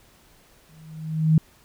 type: tone with exponential growth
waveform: sine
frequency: 157.7 Hz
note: D#3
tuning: 24 cents sharp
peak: -11 dBFS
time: 0.69-1.38 s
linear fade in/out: 2 ms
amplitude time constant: 150 ms
effects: pink hiss -56 dBFS RMS until 1.64 s